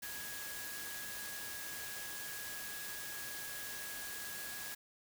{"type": "tone in noise", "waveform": "sine", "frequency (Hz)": 1661.2, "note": "G#6", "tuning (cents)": 0, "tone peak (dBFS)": -48, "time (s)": [0.02, 4.75], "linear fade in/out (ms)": 10, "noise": "white", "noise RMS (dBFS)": -45, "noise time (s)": [0.02, 4.75], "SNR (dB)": -6, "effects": []}